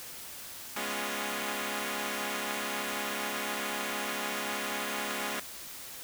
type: chord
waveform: 5% pulse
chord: C# dominant seventh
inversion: second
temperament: equal with one note detuned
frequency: 206.9 / 246.9 / 277.2 / 349.2 Hz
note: G#3 / B3 / C#4 / E#4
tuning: -6 / 0 / 0 / 0 cents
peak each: -25 / -28 / -27 / -29 dBFS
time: 0.76-5.4 s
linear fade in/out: 5 ms
effects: white hiss -44 dBFS RMS until 6.03 s